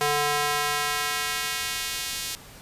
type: tone with high-pass filter sweep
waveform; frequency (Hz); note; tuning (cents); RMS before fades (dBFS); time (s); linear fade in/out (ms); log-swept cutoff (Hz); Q
square; 146.83; D3; 0; -27; 0.01-2.35; 0; 560 to 3800; 0.76
effects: pink hiss -46 dBFS RMS until 2.61 s + resampled to 32000 Hz